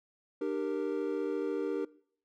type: chord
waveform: triangle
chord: G minor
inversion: second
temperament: equal with one note detuned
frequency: 300 / 392 / 466.2 Hz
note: D4 / G4 / Bb4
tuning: +37 / 0 / 0 cents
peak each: -33 dBFS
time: 0.41-1.85 s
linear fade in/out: 5 ms
effects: noise-tail reverb RT60 0.6 s tail -22 dB re dry